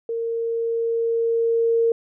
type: tone with level ramp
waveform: sine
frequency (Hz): 460.1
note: A#4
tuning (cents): -23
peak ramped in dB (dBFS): -23 to -15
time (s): 0.09-1.92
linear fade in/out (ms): 2
effects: none